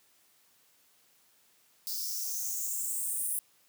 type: noise with high-pass filter sweep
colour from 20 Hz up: violet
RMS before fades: -34 dBFS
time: 1.87-3.39 s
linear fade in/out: 0 ms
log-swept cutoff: 4800 to 10000 Hz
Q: 5.7
effects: white hiss -66 dBFS RMS until 3.68 s + high-pass 100 Hz 12 dB/octave